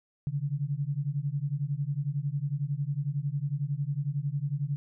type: beating tone pair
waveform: sine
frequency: 137.3 / 148.3 Hz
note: C#3 / D3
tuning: -16 / +17 cents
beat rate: 11 Hz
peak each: -31 dBFS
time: 0.27-4.76 s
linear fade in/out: 0 ms
effects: none